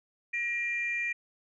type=tone pair together; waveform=sine; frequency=1900 / 2389 Hz; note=A#6 / D7; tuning=+33 / +29 cents; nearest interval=major third; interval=396 cents; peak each=-32 / -30 dBFS; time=0.33-1.13 s; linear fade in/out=10 ms; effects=tanh soft clip ceiling -22 dBFS